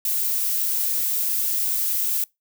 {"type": "noise", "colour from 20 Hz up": "violet", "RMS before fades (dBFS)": -23, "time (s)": [0.05, 2.24], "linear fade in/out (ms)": 2, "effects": ["noise-tail reverb RT60 0.2 s tail -25 dB re dry"]}